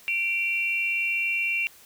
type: tone pair together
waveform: sine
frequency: 2349 / 2742 Hz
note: D7 / F7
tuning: 0 / -32 cents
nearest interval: minor third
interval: 268 cents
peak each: -26 dBFS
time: 0.08-1.67 s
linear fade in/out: 0 ms
effects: white hiss -52 dBFS RMS until 1.85 s